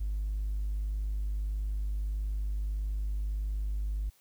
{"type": "tone with hard clipping", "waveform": "sine", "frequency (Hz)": 50.8, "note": "G#1", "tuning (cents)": -38, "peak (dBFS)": -30, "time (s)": [0, 4.1], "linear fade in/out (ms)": 10, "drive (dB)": 1, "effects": ["white hiss -65 dBFS RMS until 4.2 s"]}